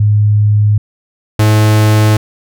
sine / 45% pulse tone pair in turn, 104.8 / 107.19 Hz, G#2 / A2, +16 / -45 cents, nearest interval unison, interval 39 cents, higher second, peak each -6 dBFS, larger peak neither, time 0-0.78 / 1.39-2.17 s, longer neither, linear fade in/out 5 ms, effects none

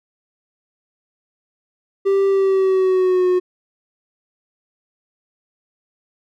triangle tone with pitch glide, 392 to 363.6 Hz, G4 to F#4, 0 to -30 cents, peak -11 dBFS, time 2.05-3.4 s, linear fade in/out 20 ms, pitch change -130 cents, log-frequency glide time 2.28-3.28 s, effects none

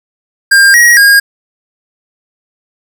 square tone with pitch steps, 1602 / 1898 / 1626 Hz, G6 / A#6 / G#6, +37 / +31 / -37 cents, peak -3 dBFS, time 0.51-1.2 s, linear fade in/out 10 ms, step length 230 ms, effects none

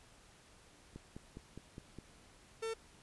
click train, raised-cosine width 3 ms, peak -34 dBFS, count 6, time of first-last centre 0.96-1.987 s, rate 4.87 Hz
45% pulse tone, 449.6 Hz, A4, 37 cents sharp, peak -37 dBFS, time 2.62-2.74 s, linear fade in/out 10 ms
effects pink hiss -62 dBFS RMS until 3.02 s + resampled to 24000 Hz

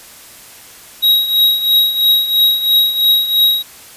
square tone with tremolo, 3818 Hz, A#7, 41 cents sharp, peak -7 dBFS, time 1.02-3.63 s, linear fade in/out 20 ms, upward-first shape triangle, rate 3 Hz, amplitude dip 75%, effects white hiss -38 dBFS RMS until 3.96 s + resampled to 32000 Hz

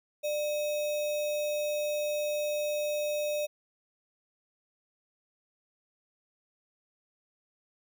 sine tone with sample-and-hold, 596 Hz, D5, 25 cents sharp, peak -28 dBFS, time 0.23-3.47 s, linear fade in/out 20 ms, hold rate 3150 Hz, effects none

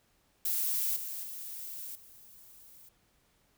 violet noise with level steps, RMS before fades -31 / -39 / -42 / -55 dBFS, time 0.45-2.89 s, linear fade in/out 5 ms, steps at 0.96 / 1.23 / 1.95 s, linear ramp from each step 5 ms, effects pink hiss -70 dBFS RMS until 3.57 s

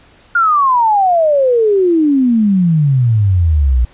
sine exponential sweep, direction down, 1432 to 58.2 Hz, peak -8 dBFS, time 0.35-3.85 s, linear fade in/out 5 ms, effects pink hiss -46 dBFS RMS until 3.93 s + resampled to 8000 Hz

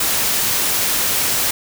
white noise, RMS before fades -18 dBFS, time 0-1.51 s, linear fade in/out 5 ms, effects none

